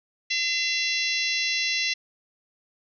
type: harmonic tone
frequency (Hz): 680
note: F5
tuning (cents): -46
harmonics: 3 / 4 / 5 / 6 / 7 / 8 / 9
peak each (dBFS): -29 / -28 / -33 / -30 / -35 / -33 / -35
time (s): 0.3-1.94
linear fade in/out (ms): 10
effects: none